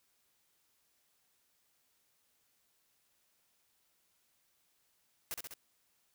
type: noise with echo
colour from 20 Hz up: white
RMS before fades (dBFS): -39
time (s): 5.31-5.34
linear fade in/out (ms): 0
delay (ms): 66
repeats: 3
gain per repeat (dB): -3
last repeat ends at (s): 5.538
effects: white hiss -75 dBFS RMS until 6.14 s